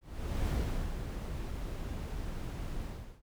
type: noise with ADSR envelope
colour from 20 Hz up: brown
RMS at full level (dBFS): -31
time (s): 0.01-3.22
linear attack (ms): 460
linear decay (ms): 470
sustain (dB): -7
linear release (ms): 400
effects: none